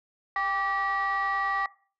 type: tone cluster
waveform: sine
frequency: 791 / 1166 / 1925 Hz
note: G5 / D6 / B6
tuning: +15 / -13 / -45 cents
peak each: -29 / -27 / -28 dBFS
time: 0.36-1.66 s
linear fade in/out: 2 ms
effects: noise-tail reverb RT60 0.4 s tail -20 dB re dry + tanh soft clip ceiling -20 dBFS